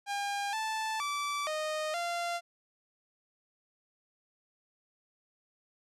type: tone with pitch steps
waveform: sawtooth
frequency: 806 / 878 / 1159 / 618 / 691 Hz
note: G5 / A5 / D6 / D#5 / F5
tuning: +48 / -4 / -23 / -12 / -19 cents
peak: -28 dBFS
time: 0.06-2.41 s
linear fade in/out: 50 ms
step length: 470 ms
effects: low-pass 9000 Hz 12 dB/octave